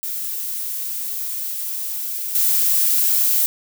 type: noise with level steps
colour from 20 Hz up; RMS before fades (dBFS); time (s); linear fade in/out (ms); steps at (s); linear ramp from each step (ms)
violet; -26 / -17; 0.03-3.46; 0; 2.35; 2
effects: none